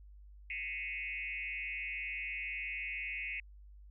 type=tone with frequency modulation; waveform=sine; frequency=2349 Hz; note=D7; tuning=in tune; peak=-37 dBFS; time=0.5-3.4 s; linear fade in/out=2 ms; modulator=142 Hz; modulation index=2.2; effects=added 50 Hz sine -52 dBFS peak until 3.9 s